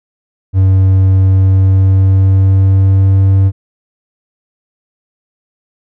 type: tone with pitch glide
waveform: triangle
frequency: 95.1 to 96.65 Hz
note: F#2 to G2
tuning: +48 to -24 cents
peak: -3 dBFS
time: 0.53-3.52 s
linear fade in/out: 50 ms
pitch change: +28 cents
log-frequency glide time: 1.19-3.24 s
effects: none